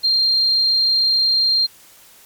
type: tone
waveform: sine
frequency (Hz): 4189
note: C8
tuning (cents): +1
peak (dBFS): -13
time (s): 0.03-1.67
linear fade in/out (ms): 20
effects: white hiss -47 dBFS RMS until 2.25 s + MP3 96 kbps